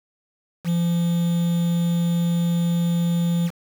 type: tone with quantisation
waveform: triangle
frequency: 171.1 Hz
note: F3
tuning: 35 cents flat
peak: -16 dBFS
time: 0.64-3.51 s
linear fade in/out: 50 ms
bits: 6
effects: none